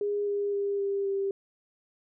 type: tone with pitch steps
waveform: sine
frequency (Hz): 410 / 405.8 / 401.6 / 397.4 / 393.3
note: G#4 / G#4 / G4 / G4 / G4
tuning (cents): -22 / -40 / +42 / +24 / +6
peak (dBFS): -26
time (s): 0.01-1.31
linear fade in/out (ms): 2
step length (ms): 260
effects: none